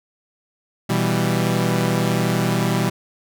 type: chord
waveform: sawtooth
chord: E minor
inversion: second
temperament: equal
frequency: 123.47 / 164.81 / 196 Hz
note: B2 / E3 / G3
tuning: 0 / 0 / 0 cents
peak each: -18 dBFS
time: 0.89-2.9 s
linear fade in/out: 10 ms
effects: none